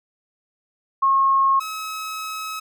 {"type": "tone pair in turn", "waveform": ["sine", "sawtooth"], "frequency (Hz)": [1084, 1283.2], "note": ["C#6", "E6"], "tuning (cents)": [-39, -47], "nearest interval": "minor third", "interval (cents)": 292, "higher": "second", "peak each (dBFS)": [-14, -24], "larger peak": "first", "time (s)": [[1.02, 1.6], [1.6, 2.6]], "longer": "second", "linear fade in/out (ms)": 10, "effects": []}